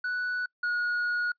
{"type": "tone pair in turn", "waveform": "triangle", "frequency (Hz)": [1480, 1447.9], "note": ["F#6", "F#6"], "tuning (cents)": [0, -38], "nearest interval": "unison", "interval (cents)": 38, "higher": "first", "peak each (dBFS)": [-26, -24], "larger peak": "second", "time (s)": [[0.04, 0.46], [0.63, 1.32]], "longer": "second", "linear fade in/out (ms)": 5, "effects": ["noise-tail reverb RT60 0.1 s tail -26 dB re dry", "resampled to 11025 Hz"]}